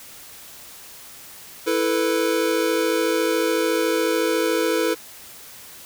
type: chord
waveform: square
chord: E suspended fourth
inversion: none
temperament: equal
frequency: 329.6 / 440 / 493.9 Hz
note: E4 / A4 / B4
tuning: 0 / 0 / 0 cents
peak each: -24 dBFS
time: 1.66-4.95 s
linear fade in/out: 20 ms
effects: white hiss -42 dBFS RMS until 5.85 s